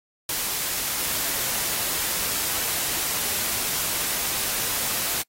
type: noise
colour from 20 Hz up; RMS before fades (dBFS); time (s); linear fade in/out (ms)
white; -26; 0.29-5.22; 2
effects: noise-tail reverb RT60 0.1 s tail -24 dB re dry + AAC 48 kbps